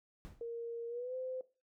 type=noise with exponential decay; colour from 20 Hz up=brown; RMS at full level=-44 dBFS; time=0.25-0.49 s; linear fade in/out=0 ms; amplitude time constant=52 ms
type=tone with pitch glide; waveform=sine; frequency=466.2 to 514.3 Hz; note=A#4 to C5; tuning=0 to -30 cents; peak=-38 dBFS; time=0.41-1.41 s; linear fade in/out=2 ms; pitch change=+170 cents; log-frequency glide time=0.88-1.15 s
effects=noise-tail reverb RT60 0.3 s tail -17 dB re dry